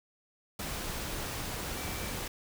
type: tone in noise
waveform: sine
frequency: 2321 Hz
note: D7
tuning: 21 cents flat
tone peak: -47 dBFS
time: 1.77-2.11 s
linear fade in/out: 5 ms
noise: pink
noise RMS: -37 dBFS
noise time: 0.59-2.28 s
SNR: -13 dB
effects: none